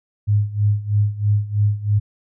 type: tone with tremolo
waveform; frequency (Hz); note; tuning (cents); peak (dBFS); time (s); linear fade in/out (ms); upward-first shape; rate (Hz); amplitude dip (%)
sine; 103.83; G#2; 0; -12; 0.27-2; 20; sine; 3.1; 85
effects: none